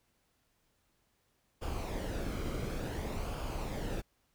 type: noise with flanger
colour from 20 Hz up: brown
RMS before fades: -37 dBFS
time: 1.61-4.02 s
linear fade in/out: 20 ms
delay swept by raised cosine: 0.51 to 1.14 ms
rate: 0.56 Hz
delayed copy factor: -0.5
effects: pink hiss -75 dBFS RMS until 4.34 s